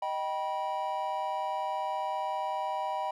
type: chord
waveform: triangle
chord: Eb augmented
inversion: none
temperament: just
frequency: 622.3 / 777.8 / 972.3 Hz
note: Eb5 / G5 / B5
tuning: 0 / -14 / -27 cents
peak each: -35 / -32 / -32 dBFS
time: 0.02-3.11 s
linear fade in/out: 5 ms
effects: none